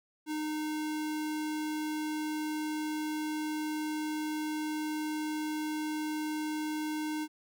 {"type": "tone", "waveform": "square", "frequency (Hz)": 306.8, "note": "D#4", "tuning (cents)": -24, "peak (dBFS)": -33, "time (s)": [0.26, 7.28], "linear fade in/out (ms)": 50, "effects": []}